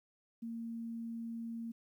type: tone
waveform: sine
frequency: 230 Hz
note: A#3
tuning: 23 cents flat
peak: -39 dBFS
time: 0.42-1.72 s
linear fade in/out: 10 ms
effects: 12-bit